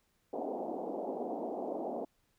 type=band-pass noise; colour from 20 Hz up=white; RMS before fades=-38 dBFS; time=0.33-2.05 s; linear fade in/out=5 ms; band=210 to 780 Hz; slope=48 dB/octave; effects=pink hiss -75 dBFS RMS until 2.38 s